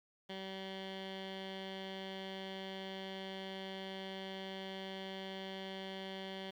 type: tone with low-pass filter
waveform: 15% pulse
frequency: 191.6 Hz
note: G3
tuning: 39 cents flat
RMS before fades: -45 dBFS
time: 0.29-6.51 s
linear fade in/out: 10 ms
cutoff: 3400 Hz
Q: 3.6
effects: 11-bit